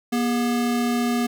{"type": "tone pair together", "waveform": "square", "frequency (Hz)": [239.8, 411.2], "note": ["A#3", "G#4"], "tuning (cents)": [49, -17], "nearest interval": "major sixth", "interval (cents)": 934, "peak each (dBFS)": [-21, -31], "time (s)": [0.12, 1.27], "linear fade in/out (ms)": 10, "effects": []}